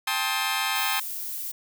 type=chord; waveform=15% pulse; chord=A half-diminished seventh; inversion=third; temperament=just; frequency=792 / 880 / 1056 / 1267.2 Hz; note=G5 / A5 / C6 / Eb6; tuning=+18 / 0 / +16 / +31 cents; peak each=-24 dBFS; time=0.07-1 s; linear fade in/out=5 ms
type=noise; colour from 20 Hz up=violet; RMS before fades=-33 dBFS; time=0.75-1.52 s; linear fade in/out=10 ms
effects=none